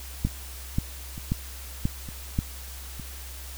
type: two click trains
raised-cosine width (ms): 5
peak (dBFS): -11 / -24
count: 5 / 4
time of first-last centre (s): 0.25-2.389 / 0.27-2.997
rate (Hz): 1.87 / 1.1
effects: added 65 Hz sine -39 dBFS peak until 3.57 s + white hiss -43 dBFS RMS until 3.57 s